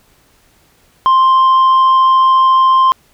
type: tone with tanh clipping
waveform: sine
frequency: 1049 Hz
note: C6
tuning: 4 cents sharp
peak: -7 dBFS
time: 1.06-2.92 s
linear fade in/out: 0 ms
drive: 3 dB
effects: pink hiss -52 dBFS RMS until 3.13 s